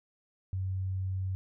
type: tone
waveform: sine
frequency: 94.4 Hz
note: F#2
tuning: 35 cents sharp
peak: -30 dBFS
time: 0.53-1.35 s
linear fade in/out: 0 ms
effects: none